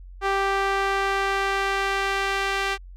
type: tone with band-pass filter sweep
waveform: sawtooth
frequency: 392 Hz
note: G4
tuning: in tune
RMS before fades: -24 dBFS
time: 0.21-2.78 s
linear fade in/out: 50 ms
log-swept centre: 1200 to 2200 Hz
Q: 0.92
effects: added 45 Hz sine -39 dBFS peak until 2.96 s